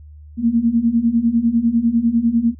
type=beating tone pair; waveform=sine; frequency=226.2 / 236.2 Hz; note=A3 / A#3; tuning=+48 / +23 cents; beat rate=10 Hz; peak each=-18 / -15 dBFS; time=0.37-2.55 s; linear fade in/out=50 ms; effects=added 75 Hz sine -37 dBFS peak until 2.59 s